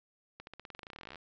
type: accelerating click train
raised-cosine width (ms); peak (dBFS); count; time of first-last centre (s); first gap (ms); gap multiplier
0.3; -30; 24; 0.4-1.157; 71; 0.92
effects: resampled to 16000 Hz